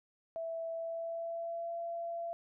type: tone with pitch glide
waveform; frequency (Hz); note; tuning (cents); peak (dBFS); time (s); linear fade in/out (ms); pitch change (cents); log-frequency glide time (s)
sine; 659.3 to 678.2; E5 to E5; 0 to +49; -36; 0.36-2.33; 0; +49; 0.71-1.76
effects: none